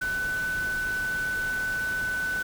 sine tone in noise, 1500 Hz, F#6, 23 cents sharp, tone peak -26 dBFS, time 0.01-2.43 s, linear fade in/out 10 ms, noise pink, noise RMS -39 dBFS, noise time 0.01-2.43 s, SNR +10 dB, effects none

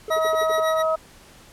triangle tone bursts, 432.6 Hz, A4, 29 cents flat, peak -26 dBFS, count 7, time 0.08-0.599 s, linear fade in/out 2 ms, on 21 ms, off 62 ms
harmonic tone, 318.9 Hz, D#4, 43 cents sharp, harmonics 2 / 3 / 4, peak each -20 / -34 / -24 dBFS, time 0.1-0.96 s, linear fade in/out 10 ms
25% pulse tone with tremolo, 1915 Hz, A#6, 46 cents sharp, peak -22 dBFS, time 0.1-0.83 s, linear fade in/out 20 ms, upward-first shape triangle, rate 7.3 Hz, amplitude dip 95%
effects pink hiss -49 dBFS RMS until 1.52 s + low-pass 12000 Hz 12 dB/octave

